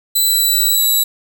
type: tone with pitch glide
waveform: 5% pulse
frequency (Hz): 3997 to 3922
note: B7 to B7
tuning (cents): +20 to -13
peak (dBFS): -5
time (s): 0.15-1.04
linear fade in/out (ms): 10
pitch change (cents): -33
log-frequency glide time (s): 0.25-0.86
effects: 7-bit